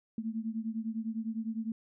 sine beating tone pair, 220 / 229.9 Hz, A3 / A#3, 0 / -24 cents, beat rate 9.9 Hz, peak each -35 / -37 dBFS, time 0.18-1.72 s, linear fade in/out 2 ms, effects none

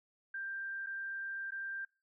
sine tone with dropouts, 1582 Hz, G6, 15 cents sharp, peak -38 dBFS, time 0.34-1.85 s, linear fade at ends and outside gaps 5 ms, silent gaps 0.863-0.868 / 1.507-1.519 s, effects noise-tail reverb RT60 0.3 s tail -22 dB re dry

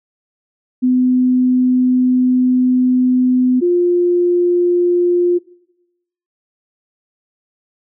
sine tone pair in turn, 252.8 / 352.2 Hz, B3 / F4, +41 / +15 cents, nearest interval tritone, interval 574 cents, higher second, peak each -10 dBFS, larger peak neither, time 0.82-3.61 / 3.61-5.39 s, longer first, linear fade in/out 20 ms, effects noise-tail reverb RT60 0.9 s tail -21 dB re dry

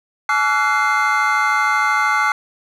triangle tone cluster, 853 / 1147 / 1360 / 1473 / 2093 Hz, G#5 / D6 / F6 / F#6 / C7, +46 / -41 / -46 / -8 / 0 cents, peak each -19 dBFS, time 0.29-2.32 s, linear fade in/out 2 ms, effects none

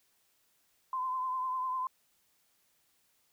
sine tone with vibrato, 1027 Hz, C6, 33 cents flat, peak -31 dBFS, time 0.93-1.87 s, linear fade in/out 2 ms, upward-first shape triangle, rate 10 Hz, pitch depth 44 cents each way, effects white hiss -72 dBFS RMS until 3.32 s

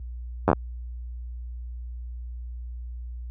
slowing click train, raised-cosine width 1 ms, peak -4 dBFS, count 5, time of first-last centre 0.48-0.531 s, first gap 10 ms, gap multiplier 1.16, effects added 60 Hz sine -30 dBFS peak until 3.3 s + high-pass 60 Hz 12 dB/octave

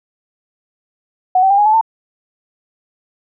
sine tone with pitch steps, 740 / 768.8 / 798.6 / 829.7 / 861.9 / 895.4 Hz, F#5 / G5 / G5 / G#5 / A5 / A5, 0 / -34 / +32 / -2 / -36 / +30 cents, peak -8 dBFS, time 1.35-1.812 s, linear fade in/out 5 ms, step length 77 ms, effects none

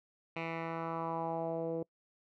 10% pulse tone with low-pass filter sweep, 164.81 Hz, E3, in tune, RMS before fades -37 dBFS, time 0.36-1.83 s, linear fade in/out 5 ms, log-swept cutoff 2500 to 450 Hz, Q 2.9, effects noise-tail reverb RT60 0.1 s tail -25 dB re dry

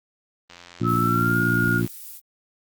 click train, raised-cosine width 0.2 ms, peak -25 dBFS, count 121, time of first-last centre 0.5-1.876 s, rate 87.2 Hz
harmonic tone, 58.27 Hz, A#1, in tune, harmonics 2 / 3 / 4 / 5 / 6, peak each -24 / -26 / -27 / -28 / -29 dBFS, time 0.8-1.87 s, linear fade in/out 20 ms
sine tone with pitch glide, 1300 to 1425.9 Hz, E6 to F6, -24 to +36 cents, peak -21 dBFS, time 0.83-1.82 s, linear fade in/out 50 ms, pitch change +160 cents, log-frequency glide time 0.93-1.39 s
violet noise, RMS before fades -39 dBFS, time 0.86-2.21 s, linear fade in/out 50 ms
effects Opus 24 kbps

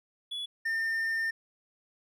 triangle tone pair in turn, 3407 / 1808 Hz, G#7 / A6, +44 / +47 cents, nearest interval major seventh, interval 1097 cents, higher first, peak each -32 / -26 dBFS, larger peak second, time 0.31-0.46 / 0.65-1.31 s, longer second, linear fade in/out 10 ms, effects none

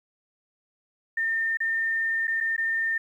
sine tone with dropouts, 1811 Hz, A6, 49 cents sharp, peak -23 dBFS, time 1.17-2.98 s, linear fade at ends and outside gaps 5 ms, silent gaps 1.572-1.603 / 2.272-2.278 / 2.404-2.408 / 2.565-2.579 s, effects 10-bit

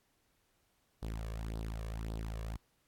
sawtooth tone with flanger, 55 Hz, A1, in tune, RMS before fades -40 dBFS, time 1.02-2.57 s, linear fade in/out 10 ms, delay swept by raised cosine 0.21 to 1.81 ms, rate 1.8 Hz, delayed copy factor +0.7, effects pink hiss -75 dBFS RMS until 2.87 s + AAC 64 kbps

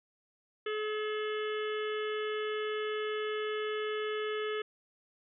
harmonic tone with a mistuned harmonic, 427.4 Hz, G#4, 50 cents sharp, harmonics 1 / 3 / 4 / 5 / 6 / 7 / 8, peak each -33 / -41 / -43 / -45 / -50 / -45 / -50 dBFS, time 0.66-4.62 s, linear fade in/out 5 ms, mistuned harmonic 6, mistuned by +65 cents, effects none

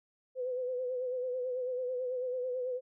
sine tone with vibrato, 504 Hz, B4, 35 cents sharp, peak -32 dBFS, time 0.35-2.81 s, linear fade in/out 50 ms, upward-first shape sine, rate 9.1 Hz, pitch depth 47 cents each way, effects none

